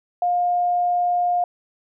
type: tone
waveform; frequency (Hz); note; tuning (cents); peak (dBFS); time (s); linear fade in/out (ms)
sine; 709; F5; +26; -17; 0.22-1.44; 2
effects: none